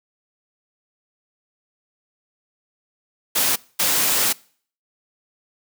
white noise bursts at uneven times, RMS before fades -19 dBFS, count 2, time 3.35-3.56 / 3.79-4.33 s, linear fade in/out 10 ms, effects noise-tail reverb RT60 0.5 s tail -24 dB re dry + high-pass 150 Hz 12 dB/octave

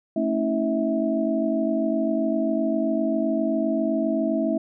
sine tone cluster, 222.3 / 274.5 / 322.1 / 649 Hz, A3 / C#4 / E4 / E5, +18 / -17 / -40 / -27 cents, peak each -26 dBFS, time 0.16-4.58 s, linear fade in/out 5 ms, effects none

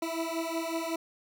20% pulse beating tone pair, 326.4 / 331.8 Hz, E4 / E4, -17 / +11 cents, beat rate 5.4 Hz, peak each -29 dBFS, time 0.02-0.96 s, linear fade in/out 5 ms, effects none

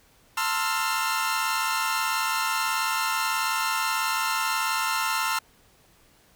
sawtooth chord, F major seventh, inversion first, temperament equal with one note detuned, 894.3 / 1046.5 / 1318.5 / 1396.9 Hz, A5 / C6 / E6 / F6, +28 / 0 / 0 / 0 cents, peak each -26 dBFS, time 0.37-5.39 s, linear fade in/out 5 ms, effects pink hiss -59 dBFS RMS until 6.35 s

